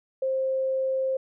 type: tone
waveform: sine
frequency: 528 Hz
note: C5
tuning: 16 cents sharp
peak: -23 dBFS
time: 0.22-1.17 s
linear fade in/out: 5 ms
effects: none